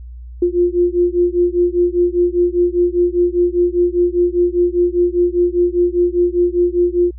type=beating tone pair; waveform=sine; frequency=349.2 / 354.2 Hz; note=F4 / F4; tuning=0 / +24 cents; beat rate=5 Hz; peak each=-15 dBFS; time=0.42-7.11 s; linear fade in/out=5 ms; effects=added 60 Hz sine -30 dBFS peak until 7.18 s